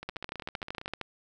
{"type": "two click trains", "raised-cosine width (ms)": 0.3, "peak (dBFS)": [-18, -24], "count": [13, 14], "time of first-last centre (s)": [[0.09, 1.013], [0.03, 0.88]], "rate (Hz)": [13, 15.3], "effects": []}